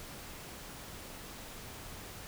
silence, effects pink hiss -47 dBFS RMS until 2.27 s

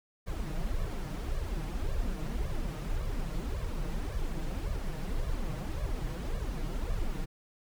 brown noise with flanger, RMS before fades -33 dBFS, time 0.26-7.26 s, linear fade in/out 20 ms, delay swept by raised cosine 1.7 to 6.5 ms, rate 1.8 Hz, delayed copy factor +0.9, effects none

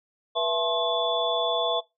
sine tone cluster, 487.2 / 667 / 865 / 1068 / 3453 Hz, B4 / E5 / A5 / C6 / A7, -24 / +20 / -30 / +35 / -33 cents, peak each -30 / -26 / -34 / -31 / -28 dBFS, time 0.35-1.81 s, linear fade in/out 20 ms, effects noise-tail reverb RT60 0.2 s tail -20 dB re dry

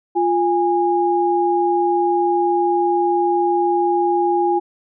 sine tone pair together, 349.5 / 821.7 Hz, F4 / G#5, +1 / -19 cents, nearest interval octave + minor third, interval 1480 cents, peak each -17 dBFS, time 0.15-4.6 s, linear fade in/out 20 ms, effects none

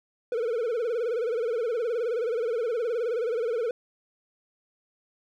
triangle tone with vibrato, 466.2 Hz, A#4, in tune, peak -23 dBFS, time 0.32-3.71 s, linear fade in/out 2 ms, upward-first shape sine, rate 19 Hz, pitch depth 120 cents each way, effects none

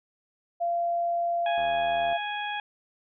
sine tone, 688 Hz, F5, 26 cents flat, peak -24 dBFS, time 0.6-2.18 s, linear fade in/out 20 ms
harmonic tone, 830.6 Hz, G#5, in tune, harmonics 1 / 2 / 3 / 4, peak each -32 / -35 / -37 / -38 dBFS, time 1.46-2.6 s, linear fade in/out 2 ms
click train, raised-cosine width 1 ms, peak -30 dBFS, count 46, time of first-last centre 1.58-2.127 s, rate 82.3 Hz
effects none

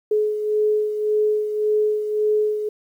sine beating tone pair, 424.6 / 426.4 Hz, G#4 / G#4, +38 / +46 cents, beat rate 1.8 Hz, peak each -18 / -26 dBFS, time 0.11-2.69 s, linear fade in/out 5 ms, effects 9-bit

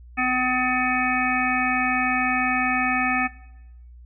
harmonic tone with a mistuned harmonic, 253.3 Hz, B3, 44 cents sharp, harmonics 1 / 3 / 5 / 7 / 9 / 10, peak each -27 / -27 / -27 / -27 / -27 / -27 dBFS, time 0.17-3.28 s, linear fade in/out 20 ms, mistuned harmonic 9, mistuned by -27 cents, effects noise-tail reverb RT60 0.8 s tail -17 dB re dry + added 60 Hz sine -42 dBFS peak until 4.05 s

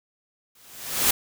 white noise with exponential growth, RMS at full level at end -17 dBFS, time 0.55-1.11 s, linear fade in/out 5 ms, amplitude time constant 120 ms, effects none

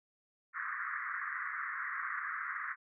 white band-pass noise, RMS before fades -39 dBFS, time 0.53-2.76 s, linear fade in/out 50 ms, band 1100 to 2000 Hz, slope 96 dB/octave, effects none

